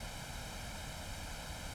pink noise with comb filter, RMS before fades -44 dBFS, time 0-1.74 s, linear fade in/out 5 ms, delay 1.3 ms, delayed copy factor +0.7, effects low-pass 10000 Hz 12 dB/octave

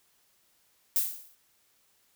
violet noise with exponential decay, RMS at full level -23 dBFS, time 0.96-1.35 s, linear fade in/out 1 ms, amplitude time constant 84 ms, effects white hiss -68 dBFS RMS until 2.15 s

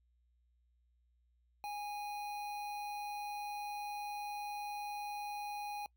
square tone with notch filter, 825 Hz, G#5, 12 cents flat, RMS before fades -42 dBFS, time 1.64-5.86 s, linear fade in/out 0 ms, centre 7500 Hz, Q 1.3, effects noise-tail reverb RT60 0.1 s tail -24 dB re dry + added 60 Hz sine -70 dBFS peak until 5.96 s

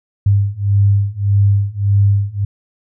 sine beating tone pair, 99.6 / 101.3 Hz, G2 / G#2, +28 / -43 cents, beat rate 1.7 Hz, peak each -14 / -13 dBFS, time 0.26-2.45 s, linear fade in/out 5 ms, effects none

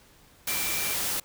sine tone in noise, 2349 Hz, D7, in tune, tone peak -35 dBFS, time 0.48-0.94 s, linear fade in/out 5 ms, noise white, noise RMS -29 dBFS, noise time 0.47-1.2 s, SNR -9 dB, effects pink hiss -57 dBFS RMS until 1.24 s

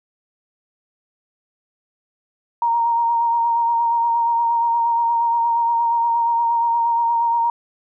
sine tone with vibrato, 933 Hz, A#5, 1 cent sharp, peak -15 dBFS, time 2.62-7.5 s, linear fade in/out 2 ms, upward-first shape sine, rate 8.5 Hz, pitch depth 21 cents each way, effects none

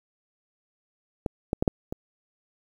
clicks, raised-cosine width 2 ms, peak -13 / -11 / -10 / -6 / -18 dBFS, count 5, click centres 1.262 / 1.531 / 1.625 / 1.678 / 1.925 s, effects 8-bit

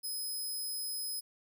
10% pulse tone, 5080 Hz, D#8, 35 cents sharp, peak -30 dBFS, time 0.03-1.21 s, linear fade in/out 20 ms, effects none

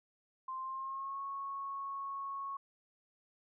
sine tone with pitch glide, 1046.5 to 1101.7 Hz, C6 to C#6, 0 to -11 cents, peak -38 dBFS, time 0.48-2.57 s, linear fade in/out 5 ms, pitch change +89 cents, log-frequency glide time 0.59-1.21 s, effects none

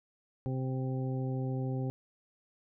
harmonic tone, 130.5 Hz, C3, 4 cents flat, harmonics 1 / 2 / 3 / 4 / 6, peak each -32 / -38 / -42 / -44 / -48 dBFS, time 0.46-1.9 s, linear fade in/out 0 ms, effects none

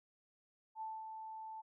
sine tone with ADSR envelope, 880 Hz, A5, in tune, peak -40 dBFS, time 0.75-1.62 s, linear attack 61 ms, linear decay 220 ms, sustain -5 dB, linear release 19 ms, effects none

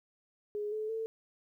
sine tone with pitch steps, 416.8 / 431.5 / 446.7 Hz, G#4 / A4 / A4, +6 / -34 / +26 cents, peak -33 dBFS, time 0.55-1.06 s, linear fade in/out 0 ms, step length 170 ms, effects 12-bit

